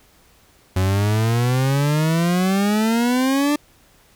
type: exponential sweep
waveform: 40% pulse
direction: up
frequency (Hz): 91.6 to 297.9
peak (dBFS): -15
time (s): 0.76-3.56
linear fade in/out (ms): 5
effects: pink hiss -54 dBFS RMS until 4.15 s